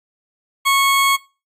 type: tone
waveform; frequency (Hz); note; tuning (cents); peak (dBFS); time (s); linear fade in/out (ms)
20% pulse; 1100; C#6; -14; -8; 0.65-1.17; 20
effects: noise-tail reverb RT60 0.3 s tail -21 dB re dry + AAC 48 kbps